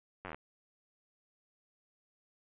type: slowing click train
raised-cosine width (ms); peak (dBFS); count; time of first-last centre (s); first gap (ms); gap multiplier
0.5; -27; 9; 0.25-0.345; 10; 1.05
effects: resampled to 8000 Hz